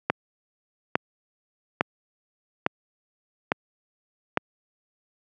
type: click train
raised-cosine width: 0.5 ms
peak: -4 dBFS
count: 6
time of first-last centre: 0.1-4.374 s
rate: 1.17 Hz
effects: high-pass 150 Hz 12 dB/octave